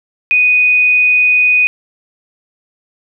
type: tone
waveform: sine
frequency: 2486 Hz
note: D#7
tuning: 2 cents flat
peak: -7 dBFS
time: 0.31-1.67 s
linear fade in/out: 0 ms
effects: none

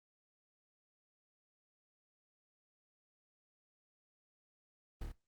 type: noise with echo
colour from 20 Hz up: brown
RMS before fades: -41 dBFS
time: 5.01-5.04 s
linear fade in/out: 5 ms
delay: 27 ms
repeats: 3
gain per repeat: -2 dB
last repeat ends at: 5.121 s
effects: noise-tail reverb RT60 0.2 s tail -18 dB re dry + Opus 24 kbps

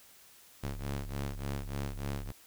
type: ring-modulated tone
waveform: sawtooth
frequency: 70.2 Hz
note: C#2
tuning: 22 cents sharp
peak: -28 dBFS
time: 0.63-2.32 s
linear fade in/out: 10 ms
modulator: 33.4 Hz
effects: white hiss -58 dBFS RMS until 2.46 s

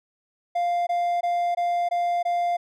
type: tone bursts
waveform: triangle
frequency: 698.5 Hz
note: F5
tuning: in tune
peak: -19 dBFS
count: 6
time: 0.55-2.57 s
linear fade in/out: 10 ms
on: 320 ms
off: 20 ms
effects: none

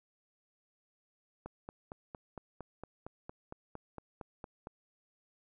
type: click train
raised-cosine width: 1 ms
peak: -29 dBFS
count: 15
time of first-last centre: 1.46-4.671 s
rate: 4.36 Hz
effects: none

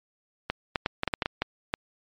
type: clicks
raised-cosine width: 0.3 ms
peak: -9 dBFS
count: 10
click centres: 0.5 / 0.758 / 0.861 / 1.034 / 1.077 / 1.138 / 1.222 / 1.259 / 1.42 / 1.739 s
effects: low-pass 5000 Hz 12 dB/octave + MP3 64 kbps

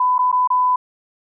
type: tone with dropouts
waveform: sine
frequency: 1001 Hz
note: B5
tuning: 23 cents sharp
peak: -13 dBFS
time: 0-0.76 s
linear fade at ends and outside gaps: 5 ms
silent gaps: 0.182-0.19 / 0.317-0.326 / 0.475-0.502 s
effects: none

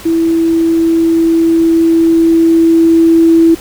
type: tone with level ramp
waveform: sine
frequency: 329.6 Hz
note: E4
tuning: in tune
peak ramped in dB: -8 to -3 dBFS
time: 0.05-3.55 s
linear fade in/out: 10 ms
effects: pink hiss -31 dBFS RMS until 3.6 s

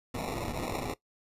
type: noise with sample-and-hold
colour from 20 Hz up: blue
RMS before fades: -35 dBFS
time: 0.14-0.94 s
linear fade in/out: 5 ms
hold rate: 1575 Hz
effects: noise-tail reverb RT60 0.1 s tail -17 dB re dry + resampled to 32000 Hz

